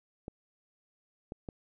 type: clicks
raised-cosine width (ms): 2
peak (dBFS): -26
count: 3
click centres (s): 0.281 / 1.321 / 1.488
effects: none